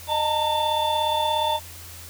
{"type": "tone cluster", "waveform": "triangle", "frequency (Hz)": [613, 878, 915, 3504], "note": ["D#5", "A5", "A#5", "A7"], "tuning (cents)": [-26, -4, -32, -8], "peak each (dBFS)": [-25, -27, -21, -27], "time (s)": [0.07, 1.6], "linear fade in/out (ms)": 50, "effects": ["added 85 Hz sine -43 dBFS peak until 2.09 s", "white hiss -42 dBFS RMS until 2.09 s"]}